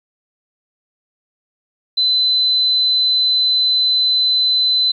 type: tone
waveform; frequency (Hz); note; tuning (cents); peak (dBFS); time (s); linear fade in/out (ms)
sine; 4030; B7; +34; -12; 1.97-4.92; 10
effects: 9-bit